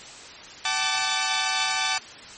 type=chord; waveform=10% pulse; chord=D major; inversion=first; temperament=equal with one note detuned; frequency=759 / 880 / 1174.7 Hz; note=F#5 / A5 / D6; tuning=+44 / 0 / 0 cents; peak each=-19 dBFS; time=0.65-1.98 s; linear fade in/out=2 ms; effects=white hiss -42 dBFS RMS until 2.37 s + MP3 32 kbps